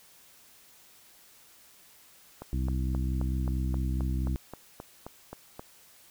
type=click train; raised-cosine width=1 ms; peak=-25 dBFS; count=13; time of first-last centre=2.42-5.595 s; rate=3.78 Hz
type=harmonic tone; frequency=64.5 Hz; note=C2; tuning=24 cents flat; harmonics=1 / 2 / 3 / 4 / 5; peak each=-28 / -34 / -38 / -40 / -42 dBFS; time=2.53-4.36 s; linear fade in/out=0 ms
effects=white hiss -57 dBFS RMS until 6.1 s